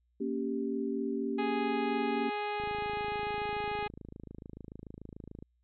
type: chord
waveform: sine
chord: G diminished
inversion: first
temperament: equal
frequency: 233.1 / 277.2 / 392 Hz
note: Bb3 / Db4 / G4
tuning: 0 / 0 / 0 cents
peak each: -35 dBFS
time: 0.2-2.3 s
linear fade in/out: 10 ms
type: harmonic tone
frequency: 415.3 Hz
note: G#4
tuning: in tune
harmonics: 1 / 2 / 3 / 4 / 5 / 6 / 7 / 8 / 9 / 10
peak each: -37 / -35 / -44 / -46 / -45 / -43 / -51 / -52 / -56 / -56 dBFS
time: 1.38-3.88 s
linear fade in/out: 10 ms
type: click train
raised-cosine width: 3 ms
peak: -32 dBFS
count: 77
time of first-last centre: 2.6-5.425 s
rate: 26.9 Hz
effects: added 60 Hz sine -70 dBFS peak until 5.63 s